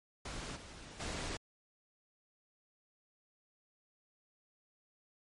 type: noise with level steps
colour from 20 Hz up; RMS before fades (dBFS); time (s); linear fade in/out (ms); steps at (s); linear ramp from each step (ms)
pink; -43 / -51 / -40; 0.25-1.37; 5; 0.55 / 0.99; 20
effects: low-pass 8000 Hz 12 dB/octave + MP3 48 kbps